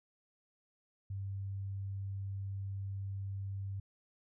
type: tone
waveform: sine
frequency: 98 Hz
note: G2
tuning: in tune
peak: -37 dBFS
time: 1.1-3.8 s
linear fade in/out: 5 ms
effects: none